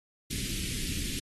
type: band-stop noise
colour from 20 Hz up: pink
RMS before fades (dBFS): -34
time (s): 0.3-1.2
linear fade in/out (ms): 10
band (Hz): 310 to 2300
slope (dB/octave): 24
effects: AAC 32 kbps